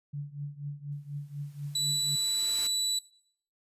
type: tone with tremolo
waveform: sine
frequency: 144.2 Hz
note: D3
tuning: 31 cents flat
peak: -31 dBFS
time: 0.13-2.16 s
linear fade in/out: 10 ms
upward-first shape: triangle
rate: 4.1 Hz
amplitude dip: 85%
type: noise with exponential growth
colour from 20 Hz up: white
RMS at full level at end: -38 dBFS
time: 0.92-2.67 s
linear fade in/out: 1 ms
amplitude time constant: 380 ms
type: tone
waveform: 30% pulse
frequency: 3951 Hz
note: B7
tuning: in tune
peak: -24 dBFS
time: 1.75-2.99 s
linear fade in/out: 5 ms
effects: noise-tail reverb RT60 0.6 s tail -20 dB re dry + resampled to 32000 Hz